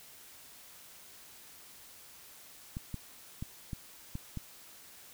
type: clicks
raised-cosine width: 5 ms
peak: -25 dBFS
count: 6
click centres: 2.769 / 2.943 / 3.425 / 3.732 / 4.154 / 4.373 s
effects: white hiss -54 dBFS RMS until 5.13 s